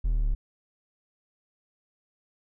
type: exponential sweep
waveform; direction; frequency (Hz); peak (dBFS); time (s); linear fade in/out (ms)
triangle; down; 42.3 to 34; -20; 0.04-0.35; 10
effects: none